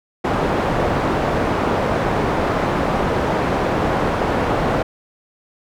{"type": "low-pass noise", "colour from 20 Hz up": "white", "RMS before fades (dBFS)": -19, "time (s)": [0.24, 4.83], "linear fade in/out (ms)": 10, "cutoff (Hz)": 830, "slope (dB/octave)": 12, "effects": []}